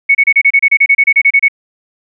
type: tone bursts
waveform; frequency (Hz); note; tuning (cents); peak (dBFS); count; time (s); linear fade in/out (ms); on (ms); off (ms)
sine; 2217; C#7; 0; -4; 16; 0.09-1.484; 10; 59; 30
effects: none